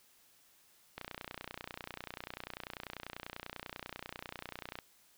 click train, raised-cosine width 0.3 ms, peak -25 dBFS, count 116, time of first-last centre 0.98-4.788 s, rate 30.2 Hz, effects white hiss -66 dBFS RMS until 5.17 s

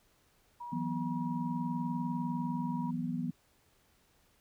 sine tone, 960 Hz, B5, 49 cents flat, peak -40 dBFS, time 0.6-2.91 s, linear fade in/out 10 ms
sine chord, E suspended second, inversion none, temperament equal with one note detuned, 164.81 / 185 / 244.4 Hz, E3 / F#3 / B3, 0 / 0 / -18 cents, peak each -37 / -39 / -35 dBFS, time 0.72-3.31 s, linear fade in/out 10 ms
effects pink hiss -69 dBFS RMS until 4.4 s

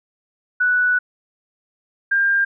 sine tone pair in turn, 1480 / 1598.8 Hz, F#6 / G6, 0 / +34 cents, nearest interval minor second, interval 134 cents, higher second, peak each -14 dBFS, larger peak neither, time 0.6-0.99 / 2.11-2.45 s, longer first, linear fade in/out 10 ms, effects none

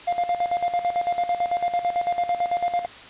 triangle tone with tremolo, 702 Hz, F5, 9 cents sharp, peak -17 dBFS, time 0.07-2.86 s, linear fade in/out 10 ms, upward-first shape square, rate 9 Hz, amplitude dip 70%, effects white hiss -42 dBFS RMS until 3.09 s + resampled to 8000 Hz

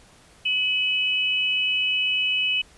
sine tone pair together, 2558 / 2974 Hz, D#7 / F#7, +47 / +8 cents, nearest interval minor third, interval 261 cents, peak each -23 dBFS, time 0.45-2.62 s, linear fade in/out 10 ms, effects pink hiss -53 dBFS RMS until 2.77 s + resampled to 24000 Hz

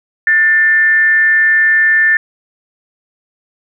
sine tone with frequency modulation, 1780 Hz, A6, 20 cents sharp, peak -7 dBFS, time 0.27-2.17 s, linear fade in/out 2 ms, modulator 336 Hz, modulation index 0.29, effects none

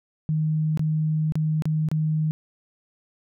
sine tone with dropouts, 155.56 Hz, D#3, in tune, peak -20 dBFS, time 0.29-2.31 s, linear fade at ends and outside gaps 0 ms, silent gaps 0.774-0.794 / 1.322-1.355 / 1.622-1.655 / 1.887-1.915 s, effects none

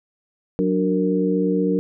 harmonic tone with a mistuned harmonic, 92.5 Hz, F#2, in tune, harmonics 2 / 3 / 4 / 5, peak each -21 / -22 / -28 / -22 dBFS, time 0.59-1.79 s, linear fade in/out 0 ms, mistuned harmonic 3, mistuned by +100 cents, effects none

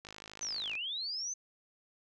click train, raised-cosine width 0.2 ms, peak -29 dBFS, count 38, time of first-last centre 0.05-0.753 s, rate 52.6 Hz
sine linear two-way sweep, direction down then up, 6272 to 2371 to 6272 Hz, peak -35 dBFS, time 0.41-1.34 s, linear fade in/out 10 ms, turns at 0.74 s
effects none

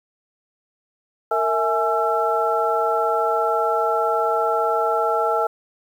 sine tone cluster, 458.4 / 655 / 840 / 1341 Hz, A#4 / E5 / G#5 / E6, -29 / -11 / +19 / +29 cents, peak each -23 dBFS, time 1.31-5.47 s, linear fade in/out 5 ms, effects 8-bit

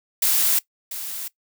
blue noise with echo, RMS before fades -19 dBFS, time 0.22-0.59 s, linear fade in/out 5 ms, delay 690 ms, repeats 1, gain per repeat -12 dB, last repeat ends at 1.28 s, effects noise-tail reverb RT60 0.1 s tail -20 dB re dry

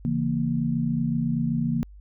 sine chord, A# diminished, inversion first, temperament just, 139.85 / 167.82 / 233.1 Hz, C#3 / E3 / A#3, +16 / +31 / 0 cents, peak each -28 / -27 / -25 dBFS, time 0.05-1.83 s, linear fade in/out 0 ms, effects added 50 Hz sine -43 dBFS peak until 2 s

